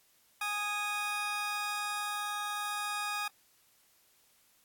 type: tone pair together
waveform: 20% pulse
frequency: 828.1 / 1242 Hz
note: G#5 / D#6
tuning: -5 / -3 cents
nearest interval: perfect fifth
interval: 702 cents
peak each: -32 / -30 dBFS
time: 0.41-3.28 s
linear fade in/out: 5 ms
effects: white hiss -67 dBFS RMS until 4.64 s + AAC 64 kbps